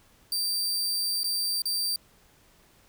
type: tone with dropouts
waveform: sawtooth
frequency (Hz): 4678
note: D8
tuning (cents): -8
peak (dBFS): -23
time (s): 0.32-1.96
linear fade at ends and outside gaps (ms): 2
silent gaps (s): 1.233-1.242 / 1.62-1.655
effects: pink hiss -60 dBFS RMS until 2.88 s